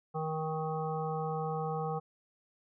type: harmonic tone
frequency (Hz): 157.6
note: D#3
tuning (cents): +23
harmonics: 1 / 3 / 5 / 7 / 8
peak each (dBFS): -36 / -37 / -37 / -43 / -45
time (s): 0.14-2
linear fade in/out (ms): 20
effects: none